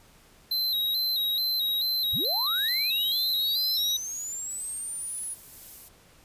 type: tone with vibrato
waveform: square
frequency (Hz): 3951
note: B7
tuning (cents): 0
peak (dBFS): -25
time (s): 0.51-3.97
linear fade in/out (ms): 5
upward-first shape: square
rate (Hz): 2.3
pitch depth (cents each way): 58
type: linear sweep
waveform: sine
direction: up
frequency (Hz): 35.86 to 10490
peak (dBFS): -32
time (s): 2.12-5.35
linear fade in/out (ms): 20
type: noise with tremolo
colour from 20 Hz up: violet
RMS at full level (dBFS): -42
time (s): 2.55-5.89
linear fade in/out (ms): 10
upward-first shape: sine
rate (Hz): 2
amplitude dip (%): 35
effects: pink hiss -57 dBFS RMS until 6.24 s + resampled to 32000 Hz